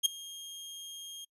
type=tone with ADSR envelope; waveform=sawtooth; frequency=3232 Hz; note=G#7; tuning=48 cents flat; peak=-17 dBFS; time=0.03-1.25 s; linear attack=26 ms; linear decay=9 ms; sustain=-22 dB; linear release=9 ms; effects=noise-tail reverb RT60 0.1 s tail -25 dB re dry + resampled to 32000 Hz